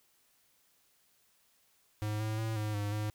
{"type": "tone with pitch steps", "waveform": "square", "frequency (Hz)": [106.1, 108.6, 111.3, 106.5, 102.9, 106.1], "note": ["G#2", "A2", "A2", "G#2", "G#2", "G#2"], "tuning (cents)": [38, -22, 20, 44, -16, 38], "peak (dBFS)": -33, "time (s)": [2.02, 3.1], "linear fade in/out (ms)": 0, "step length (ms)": 180, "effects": ["white hiss -70 dBFS RMS until 3.14 s"]}